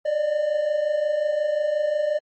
triangle tone pair together, 578 / 603.6 Hz, D5 / D5, -28 / +47 cents, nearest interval minor second, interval 75 cents, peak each -25 / -19 dBFS, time 0.05-2.19 s, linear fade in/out 10 ms, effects MP3 32 kbps

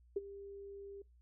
sine tone with ADSR envelope, 398.3 Hz, G4, 28 cents sharp, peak -30 dBFS, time 0.16-1.02 s, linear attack 7 ms, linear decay 25 ms, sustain -17 dB, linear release 4 ms, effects noise-tail reverb RT60 0.2 s tail -23 dB re dry + added 60 Hz sine -62 dBFS peak until 1.21 s

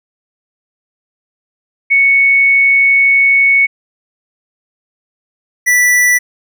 sine / square tone pair in turn, 2217 / 1968.3 Hz, C#7 / B6, 0 / -6 cents, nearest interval major second, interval 206 cents, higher first, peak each -6 / -8 dBFS, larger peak first, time 1.9-3.67 / 5.66-6.19 s, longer first, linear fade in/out 20 ms, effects none

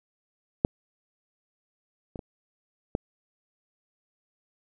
clicks, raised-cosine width 2 ms, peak -6 / -23 / -24 / -12 dBFS, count 4, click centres 0.649 / 2.158 / 2.192 / 2.951 s, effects none

